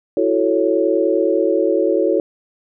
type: chord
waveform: sine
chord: F# minor seventh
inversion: third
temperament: equal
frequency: 329.6 / 370 / 440 / 554.4 Hz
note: E4 / F#4 / A4 / C#5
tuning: 0 / 0 / 0 / 0 cents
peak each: -19 dBFS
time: 0.17-2.2 s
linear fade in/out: 2 ms
effects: none